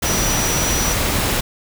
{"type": "tone in noise", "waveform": "sine", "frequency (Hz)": 5860, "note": "F#8", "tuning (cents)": -18, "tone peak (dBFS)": -22, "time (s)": [0.05, 0.94], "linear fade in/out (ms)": 10, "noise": "pink", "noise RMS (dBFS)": -19, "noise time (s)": [0.02, 1.41], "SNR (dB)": -6, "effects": []}